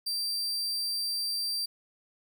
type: tone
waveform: 40% pulse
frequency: 4699 Hz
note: D8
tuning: in tune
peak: -28 dBFS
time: 0.06-1.66 s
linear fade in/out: 10 ms
effects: none